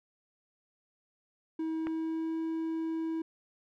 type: tone with pitch glide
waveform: triangle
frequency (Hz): 320.5 to 324.2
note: E4 to E4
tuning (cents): -49 to -29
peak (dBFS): -29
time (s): 1.59-3.22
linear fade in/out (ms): 5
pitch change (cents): +20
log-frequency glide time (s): 1.74-2.38
type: click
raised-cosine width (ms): 0.5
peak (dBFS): -24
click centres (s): 1.87
effects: none